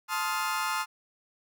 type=chord; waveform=35% pulse; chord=F dominant seventh; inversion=first; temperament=just; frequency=873.1 / 1047.7 / 1257.2 / 1396.9 Hz; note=A5 / C6 / Eb6 / F6; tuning=-14 / +2 / +18 / 0 cents; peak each=-32 dBFS; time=0.08-0.86 s; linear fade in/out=50 ms; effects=none